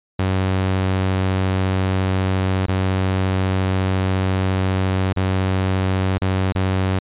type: tone with dropouts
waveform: sawtooth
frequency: 94.4 Hz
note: F#2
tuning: 35 cents sharp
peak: -13 dBFS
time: 0.19-6.99 s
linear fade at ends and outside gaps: 5 ms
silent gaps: 2.664-2.683 / 5.13-5.163 / 6.181-6.216 / 6.523-6.551 s
effects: resampled to 8000 Hz